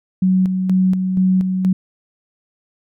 sine tone with tremolo, 186.4 Hz, F#3, 13 cents sharp, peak -11 dBFS, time 0.22-1.73 s, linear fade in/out 5 ms, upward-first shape square, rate 2.1 Hz, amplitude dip 45%, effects none

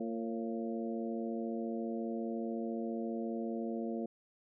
harmonic tone with a mistuned harmonic, 114.4 Hz, A#2, 32 cents flat, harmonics 2 / 3 / 4 / 5 / 6, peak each -37 / -41 / -43 / -45 / -47 dBFS, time 0-4.06 s, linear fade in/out 5 ms, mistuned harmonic 5, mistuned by -59 cents, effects none

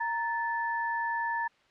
sine tone pair together, 930.2 / 1750 Hz, A#5 / A6, -4 / -10 cents, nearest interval major seventh, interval 1094 cents, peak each -30 / -32 dBFS, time 0-1.48 s, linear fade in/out 10 ms, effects white hiss -64 dBFS RMS until 1.7 s + low-pass 3000 Hz 12 dB/octave

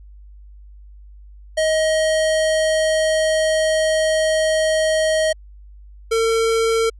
square tone pair in turn, 630 / 452.5 Hz, D#5 / A4, +21 / +48 cents, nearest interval tritone, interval 573 cents, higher first, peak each -16 dBFS, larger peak neither, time 1.57-5.33 / 6.11-6.9 s, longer first, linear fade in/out 10 ms, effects added 50 Hz sine -39 dBFS peak until 6.99 s + resampled to 24000 Hz

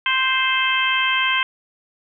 harmonic tone, 523.3 Hz, C5, in tune, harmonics 2 / 3 / 4 / 5 / 6, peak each -23 / -23 / -23 / -23 / -23 dBFS, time 0.06-1.43 s, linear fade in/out 2 ms, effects none

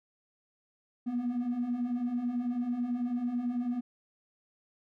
triangle beating tone pair, 236.5 / 245.6 Hz, A#3 / B3, +25 / -9 cents, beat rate 9.1 Hz, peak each -33 / -27 dBFS, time 1.06-3.81 s, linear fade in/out 20 ms, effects tanh soft clip ceiling -25 dBFS

